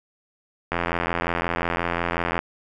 click train, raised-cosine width 0.5 ms, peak -8 dBFS, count 144, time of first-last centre 0.72-2.391 s, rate 85.6 Hz, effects none

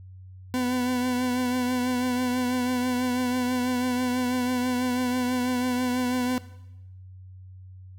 40% pulse tone with vibrato, 250 Hz, B3, 21 cents sharp, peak -23 dBFS, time 0.54-6.38 s, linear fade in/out 0 ms, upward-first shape triangle, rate 6.1 Hz, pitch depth 38 cents each way, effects noise-tail reverb RT60 0.9 s tail -17 dB re dry + added 93 Hz sine -42 dBFS peak until 7.98 s

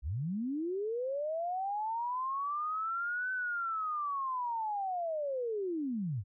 sine linear two-way sweep, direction up then down, 55 to 1525 to 86.7 Hz, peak -32 dBFS, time 0.02-6.24 s, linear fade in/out 50 ms, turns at 3.32 s, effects none

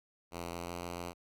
5% pulse tone with pitch glide, 85.7 to 87.1 Hz, F2 to F2, -32 to -4 cents, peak -28 dBFS, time 0.31-1.14 s, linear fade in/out 50 ms, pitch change +28 cents, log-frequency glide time 0.51-0.75 s, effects none

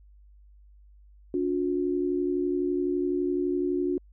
sine tone pair together, 287.3 / 359.2 Hz, D4 / F4, -38 / +49 cents, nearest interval major third, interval 387 cents, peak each -28 / -26 dBFS, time 1.34-3.98 s, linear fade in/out 2 ms, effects added 50 Hz sine -51 dBFS peak until 4.12 s

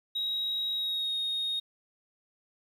sine tone with pitch glide, 3813 to 3724 Hz, A#7 to A#7, +38 to -2 cents, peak -27 dBFS, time 0.15-1.6 s, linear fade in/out 10 ms, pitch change -40 cents, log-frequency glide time 0.74-1.16 s, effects tanh soft clip ceiling -26 dBFS + 10-bit

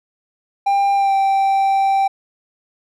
triangle tone with pitch glide, 796 to 781.4 Hz, G5 to G5, +26 to -6 cents, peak -11 dBFS, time 0.66-2.08 s, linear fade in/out 10 ms, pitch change -32 cents, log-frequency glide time 0.95-1.14 s, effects none

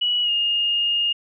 sine tone with pitch glide, 2931 to 2839 Hz, F#7 to F7, -17 to +28 cents, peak -18 dBFS, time 0.01-1.13 s, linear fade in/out 10 ms, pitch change -55 cents, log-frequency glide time 0.23-0.3 s, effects none

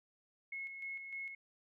sine tone with tremolo, 2177 Hz, C#7, 32 cents flat, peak -40 dBFS, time 0.52-1.35 s, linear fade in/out 5 ms, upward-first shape square, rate 3.3 Hz, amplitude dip 45%, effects none

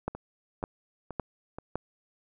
two click trains, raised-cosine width 1 ms, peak -16 / -24 dBFS, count 4 / 4, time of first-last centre 0.08-1.756 / 0.15-1.585 s, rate 1.79 / 2.09 Hz, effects none

